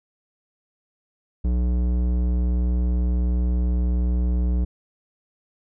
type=tone with low-pass filter; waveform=square; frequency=60.7 Hz; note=B1; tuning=29 cents flat; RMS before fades=-21 dBFS; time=1.44-4.65 s; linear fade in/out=10 ms; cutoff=330 Hz; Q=0.56; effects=none